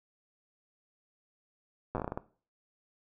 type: slowing click train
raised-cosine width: 1 ms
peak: -20 dBFS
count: 10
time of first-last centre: 1.95-2.175 s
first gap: 8 ms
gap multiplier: 1.27
effects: noise-tail reverb RT60 0.4 s tail -17 dB re dry